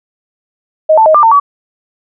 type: tone with pitch steps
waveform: sine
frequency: 627 / 884 / 627 / 1191 / 904 / 1140 Hz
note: D#5 / A5 / D#5 / D6 / A5 / C#6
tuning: +13 / +8 / +13 / +24 / +47 / +48 cents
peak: -3 dBFS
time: 0.89-1.4 s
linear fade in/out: 10 ms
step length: 85 ms
effects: none